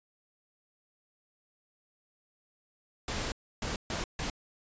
pink noise bursts at uneven times, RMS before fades -34 dBFS, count 4, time 3.08-3.32 / 3.62-3.76 / 3.9-4.04 / 4.19-4.3 s, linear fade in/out 2 ms, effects resampled to 16000 Hz

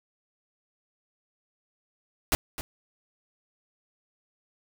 pink noise with echo, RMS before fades -23 dBFS, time 2.32-2.35 s, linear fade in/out 0 ms, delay 260 ms, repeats 1, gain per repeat -12 dB, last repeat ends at 2.61 s, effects none

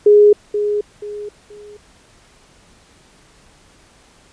sine tone with echo, 415.3 Hz, G#4, in tune, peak -5 dBFS, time 0.06-0.33 s, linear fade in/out 5 ms, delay 480 ms, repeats 3, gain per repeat -10 dB, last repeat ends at 1.77 s, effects pink hiss -50 dBFS RMS until 4.32 s + resampled to 22050 Hz

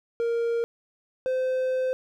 triangle tone pair in turn, 466.2 / 515.6 Hz, A#4 / C5, 0 / -26 cents, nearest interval major second, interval 174 cents, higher second, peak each -21 dBFS, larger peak neither, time 0.2-0.64 / 1.26-1.93 s, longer second, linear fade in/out 0 ms, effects none

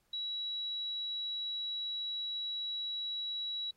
sine tone, 3900 Hz, B7, 23 cents flat, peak -35 dBFS, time 0.13-3.71 s, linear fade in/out 5 ms, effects pink hiss -75 dBFS RMS until 3.76 s + AAC 48 kbps

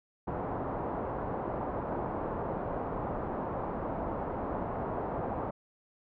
white low-pass noise, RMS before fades -35 dBFS, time 0.27-5.51 s, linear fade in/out 10 ms, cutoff 950 Hz, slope 24 dB/octave, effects none

